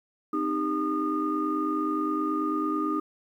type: tone cluster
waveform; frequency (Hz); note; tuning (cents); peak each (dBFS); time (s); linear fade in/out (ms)
sine; 258.6 / 307.9 / 396.5 / 1222; C4 / D#4 / G4 / D#6; -20 / -18 / +20 / -32; -34 / -27 / -34 / -29; 0.33-3; 5
effects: tanh soft clip ceiling -15 dBFS + 10-bit